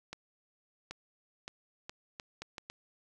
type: accelerating click train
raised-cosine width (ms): 0.2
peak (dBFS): -24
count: 8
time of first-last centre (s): 0.13-2.7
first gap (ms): 780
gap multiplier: 0.73
effects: none